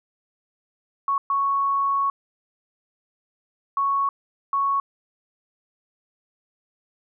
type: tone bursts at uneven times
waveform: sine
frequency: 1108.7 Hz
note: C#6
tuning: in tune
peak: -19 dBFS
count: 4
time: 1.08-1.18 / 1.3-2.1 / 3.77-4.09 / 4.53-4.8 s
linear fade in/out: 2 ms
effects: none